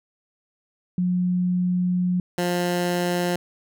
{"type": "tone pair in turn", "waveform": ["sine", "15% pulse"], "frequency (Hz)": [180, 176.5], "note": ["F#3", "F3"], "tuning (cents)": [-47, 19], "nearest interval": "unison", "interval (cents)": 34, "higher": "first", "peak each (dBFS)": [-19, -15], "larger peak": "second", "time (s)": [[0.98, 2.2], [2.38, 3.36]], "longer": "first", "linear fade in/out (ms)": 2, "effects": []}